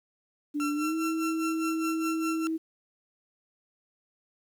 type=tone with pitch glide; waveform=sine; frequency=293.7 to 322.1 Hz; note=D4 to E4; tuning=0 to -40 cents; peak=-27 dBFS; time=0.54-2.58 s; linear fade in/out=20 ms; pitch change=+160 cents; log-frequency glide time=0.74-0.95 s
type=tone with tremolo; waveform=30% pulse; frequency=1353 Hz; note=E6; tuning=45 cents sharp; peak=-28 dBFS; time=0.6-2.47 s; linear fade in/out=0 ms; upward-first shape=sine; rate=4.9 Hz; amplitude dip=75%
effects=10-bit